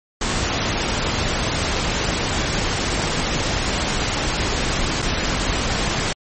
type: noise with dropouts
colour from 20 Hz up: pink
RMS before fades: -21 dBFS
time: 0.21-6.13 s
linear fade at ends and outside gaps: 5 ms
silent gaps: 5.02-5.024 s
effects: MP3 32 kbps